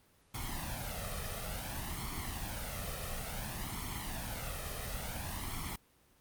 pink noise with flanger, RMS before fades -39 dBFS, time 0.34-5.76 s, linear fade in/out 5 ms, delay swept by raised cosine 0.92 to 1.62 ms, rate 0.57 Hz, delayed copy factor +0.8, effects pink hiss -67 dBFS RMS until 6.2 s + Opus 32 kbps

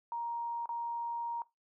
sine tone with dropouts, 938 Hz, A#5, 11 cents sharp, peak -34 dBFS, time 0.12-1.42 s, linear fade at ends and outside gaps 1 ms, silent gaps 0.658-0.691 s, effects noise-tail reverb RT60 0.2 s tail -20 dB re dry

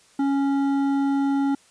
sine tone with hard clipping, 277.2 Hz, C#4, in tune, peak -21 dBFS, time 0.19-1.55 s, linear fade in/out 5 ms, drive 9 dB, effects white hiss -56 dBFS RMS until 1.7 s + resampled to 22050 Hz

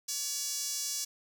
sawtooth tone with high-pass filter, 568 Hz, C#5, 42 cents sharp, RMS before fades -35 dBFS, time 0.08-1.05 s, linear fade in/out 10 ms, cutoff 5800 Hz, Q 2.6, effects none

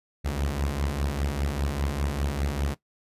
sawtooth beating tone pair, 69.1 / 74.1 Hz, C#2 / D2, -5 / +16 cents, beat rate 5 Hz, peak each -24 / -26 dBFS, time 0.24-2.75 s, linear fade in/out 20 ms, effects noise-tail reverb RT60 0.1 s tail -17 dB re dry + resampled to 32000 Hz

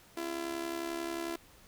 sawtooth tone with amplitude modulation, 337.7 Hz, E4, 42 cents sharp, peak -28 dBFS, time 0.17-1.36 s, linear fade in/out 5 ms, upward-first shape sine, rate 71.2 Hz, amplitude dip 70%, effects pink hiss -59 dBFS RMS until 1.67 s

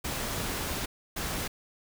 pink noise bursts at uneven times, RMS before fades -33 dBFS, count 2, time 0.04-0.86 / 1.16-1.48 s, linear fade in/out 10 ms, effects none

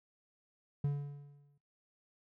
triangle tone with exponential decay, 143.3 Hz, D3, 42 cents flat, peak -26 dBFS, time 0.84-1.58 s, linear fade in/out 5 ms, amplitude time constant 160 ms, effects noise-tail reverb RT60 0.3 s tail -23 dB re dry

